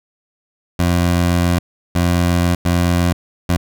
20% pulse tone bursts at uneven times, 87.31 Hz, F2, in tune, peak -8 dBFS, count 4, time 0.79-1.59 / 1.95-2.55 / 2.65-3.13 / 3.49-3.57 s, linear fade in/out 5 ms, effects none

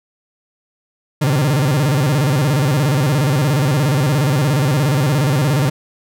40% pulse tone with vibrato, 140 Hz, C#3, 18 cents sharp, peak -12 dBFS, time 1.21-5.7 s, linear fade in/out 10 ms, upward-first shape square, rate 17 Hz, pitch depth 150 cents each way, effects none

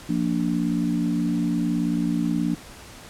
sine chord, Bb major, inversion second, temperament equal with one note detuned, 174.61 / 233.1 / 292 Hz, F3 / Bb3 / D4, 0 / 0 / -10 cents, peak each -25 dBFS, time 0.09-2.55 s, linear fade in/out 5 ms, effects pink hiss -43 dBFS RMS until 3.09 s + low-pass 11000 Hz 12 dB/octave

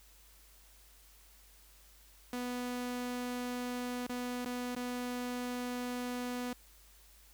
sawtooth tone with dropouts, 246.6 Hz, B3, 2 cents flat, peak -32 dBFS, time 2.33-6.53 s, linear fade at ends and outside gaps 2 ms, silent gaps 4.067-4.095 / 4.449-4.458 / 4.75-4.764 s, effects added 50 Hz sine -61 dBFS peak until 7.33 s + white hiss -62 dBFS RMS until 7.33 s

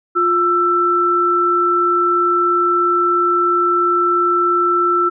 sine tone pair together, 352 / 1331.5 Hz, F4 / E6, +14 / +17 cents, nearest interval octave + major seventh, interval 2303 cents, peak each -18 / -13 dBFS, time 0.15-5.1 s, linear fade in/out 20 ms, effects none

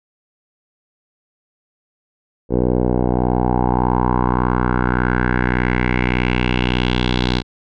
10% pulse tone with low-pass filter sweep, 61.7 Hz, B1, 1 cent flat, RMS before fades -17 dBFS, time 2.49-7.43 s, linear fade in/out 50 ms, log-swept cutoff 510 to 4000 Hz, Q 3.6, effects none

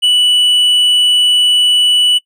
sine tone with tanh clipping, 2960 Hz, F#7, in tune, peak -8 dBFS, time 0.02-2.19 s, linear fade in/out 20 ms, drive 5 dB, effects noise-tail reverb RT60 0.1 s tail -22 dB re dry

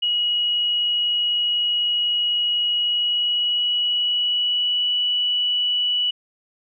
sine tone with pitch glide, 2906 to 2950 Hz, F#7 to F#7, -32 to -6 cents, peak -18 dBFS, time 0.02-6.11 s, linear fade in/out 10 ms, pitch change +26 cents, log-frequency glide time 2.74-4.92 s, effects none

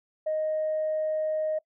sine tone, 622.3 Hz, D#5, in tune, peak -24 dBFS, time 0.26-1.59 s, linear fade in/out 10 ms, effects noise-tail reverb RT60 0.1 s tail -23 dB re dry + tanh soft clip ceiling -21 dBFS

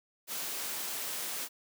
white high-pass noise, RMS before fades -37 dBFS, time 0.27-1.49 s, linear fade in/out 50 ms, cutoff 200 Hz, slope 12 dB/octave, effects none

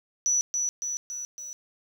sine tone with echo, 5920 Hz, F#8, in tune, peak -20 dBFS, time 0.26-0.41 s, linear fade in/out 0 ms, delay 280 ms, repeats 4, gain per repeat -4 dB, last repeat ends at 1.53 s, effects tanh soft clip ceiling -16 dBFS + 9-bit

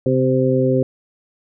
harmonic tone with a mistuned harmonic, 129.8 Hz, C3, 13 cents flat, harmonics 1 / 2 / 3 / 4, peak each -19 / -19 / -19 / -19 dBFS, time 0.06-0.83 s, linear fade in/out 2 ms, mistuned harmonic 1, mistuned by +33 cents, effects none

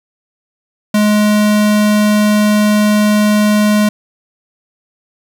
square tone, 210 Hz, G#3, 19 cents sharp, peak -9 dBFS, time 0.94-3.89 s, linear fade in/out 5 ms, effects 8-bit

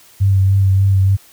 sine tone with vibrato, 96.9 Hz, G2, 20 cents flat, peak -9 dBFS, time 0.2-1.17 s, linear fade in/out 20 ms, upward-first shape sine, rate 3.4 Hz, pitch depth 23 cents each way, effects white hiss -46 dBFS RMS until 1.32 s

